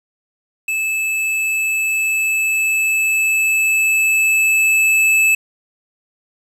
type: tone with level ramp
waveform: square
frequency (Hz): 2615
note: E7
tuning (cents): -15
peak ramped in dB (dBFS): -18 to -11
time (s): 0.68-5.35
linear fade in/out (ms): 5
effects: low-pass 12000 Hz 12 dB/octave + 7-bit